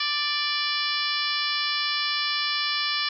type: harmonic tone with a mistuned harmonic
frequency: 588 Hz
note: D5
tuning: 2 cents sharp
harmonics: 2 / 3 / 4 / 5 / 6 / 7 / 8 / 9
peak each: -32 / -32 / -32 / -32 / -32 / -32 / -32 / -32 dBFS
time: 0-3.09 s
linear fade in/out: 5 ms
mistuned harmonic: 6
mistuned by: -41 cents
effects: none